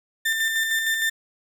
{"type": "tone with tremolo", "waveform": "35% pulse", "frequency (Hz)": 1792, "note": "A6", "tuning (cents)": 31, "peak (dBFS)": -18, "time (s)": [0.25, 1.1], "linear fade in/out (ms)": 10, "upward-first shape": "square", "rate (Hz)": 6.5, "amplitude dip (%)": 35, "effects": []}